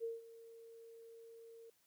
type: tone with ADSR envelope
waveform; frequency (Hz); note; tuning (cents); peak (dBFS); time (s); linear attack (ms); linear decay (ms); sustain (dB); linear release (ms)
sine; 458.2; A#4; -30; -37; 0-1.7; 39; 170; -17; 4
effects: white hiss -75 dBFS RMS until 1.86 s + high-pass 60 Hz 12 dB/octave